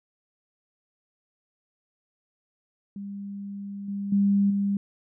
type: tone with level steps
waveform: sine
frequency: 200 Hz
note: G3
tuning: 35 cents sharp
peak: -33 / -28 / -18 / -22 dBFS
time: 2.96-4.77 s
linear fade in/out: 2 ms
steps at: 3.88 / 4.12 / 4.5 s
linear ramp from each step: 5 ms
effects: none